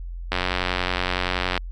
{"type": "click train", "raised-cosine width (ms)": 0.3, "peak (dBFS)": -6, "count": 115, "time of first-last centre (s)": [0.32, 1.577], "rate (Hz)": 90.7, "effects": ["added 43 Hz sine -30 dBFS peak until 1.71 s"]}